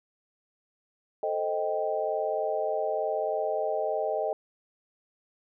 sine chord, A half-diminished seventh, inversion none, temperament equal, 440 / 523.3 / 622.3 / 784 Hz, A4 / C5 / Eb5 / G5, 0 / 0 / 0 / 0 cents, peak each -32 / -35 / -29 / -33 dBFS, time 1.23-4.33 s, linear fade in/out 2 ms, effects none

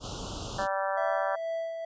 pink band-stop noise, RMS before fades -37 dBFS, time 0-0.68 s, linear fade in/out 50 ms, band 1400 to 2800 Hz, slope 96 dB/octave
harmonic tone, 194.1 Hz, G3, 17 cents flat, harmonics 3 / 4 / 5 / 6 / 7 / 8 / 9, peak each -31 / -33 / -35 / -37 / -38 / -39 / -40 dBFS, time 0.58-1.36 s, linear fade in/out 10 ms
triangle tone with tremolo, 659.3 Hz, E5, in tune, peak -27 dBFS, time 0.97-1.85 s, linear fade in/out 5 ms, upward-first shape sine, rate 2.2 Hz, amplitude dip 45%
effects resampled to 16000 Hz

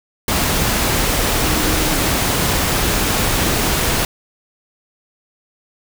sine tone in noise, 311.1 Hz, D#4, in tune, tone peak -25 dBFS, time 1.43-2.1 s, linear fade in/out 2 ms, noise pink, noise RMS -17 dBFS, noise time 0.28-4.05 s, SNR -11 dB, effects none

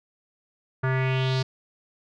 square tone with low-pass filter sweep, 130.81 Hz, C3, in tune, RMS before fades -24 dBFS, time 0.83-1.43 s, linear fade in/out 10 ms, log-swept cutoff 1500 to 4800 Hz, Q 3.5, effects none

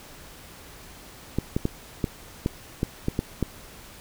clicks, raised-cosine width 3 ms, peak -10 dBFS, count 9, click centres 1.386 / 1.565 / 1.654 / 2.042 / 2.461 / 2.831 / 3.084 / 3.191 / 3.427 s, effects pink hiss -46 dBFS RMS until 4 s

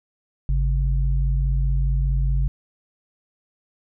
sine tone pair together, 50.79 / 135.6 Hz, G#1 / C#3, -38 / -38 cents, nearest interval octave + perfect fourth, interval 1700 cents, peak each -18 / -25 dBFS, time 0.49-2.48 s, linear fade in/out 0 ms, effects none

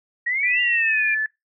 sine exponential two-way sweep, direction up then down, 1873 to 2806 to 2369 Hz, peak -20 dBFS, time 0.26-1.15 s, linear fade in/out 10 ms, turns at 0.61 s
sine tone with pitch glide, 1975.5 to 1739.8 Hz, B6 to A6, 0 to -20 cents, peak -20 dBFS, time 0.43-1.26 s, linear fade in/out 2 ms, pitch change -220 cents, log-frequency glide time 0.6-0.98 s
effects noise-tail reverb RT60 0.2 s tail -23 dB re dry

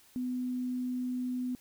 sine tone, 250.7 Hz, B3, 26 cents sharp, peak -31 dBFS, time 0.16-1.55 s, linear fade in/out 0 ms, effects white hiss -61 dBFS RMS until 1.6 s

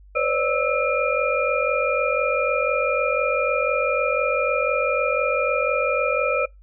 sine tone cluster, 502 / 546 / 592 / 1313 / 2408 Hz, B4 / C#5 / D5 / E6 / D7, +28 / -26 / +14 / -7 / +43 cents, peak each -25 dBFS, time 0.15-6.46 s, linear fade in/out 10 ms, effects noise-tail reverb RT60 0.2 s tail -25 dB re dry + added 49 Hz sine -45 dBFS peak until 6.62 s

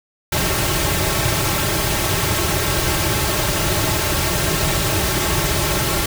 pink noise with comb filter, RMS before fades -19 dBFS, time 0.32-6.06 s, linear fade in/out 5 ms, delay 4.1 ms, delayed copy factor -0.75, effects none

